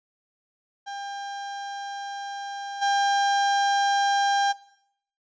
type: tone with level steps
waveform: 35% pulse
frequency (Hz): 800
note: G5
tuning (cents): +35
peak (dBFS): -31 / -19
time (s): 0.86-4.53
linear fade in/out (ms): 20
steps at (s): 2.81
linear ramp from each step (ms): 20
effects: noise-tail reverb RT60 0.7 s tail -18 dB re dry + resampled to 16000 Hz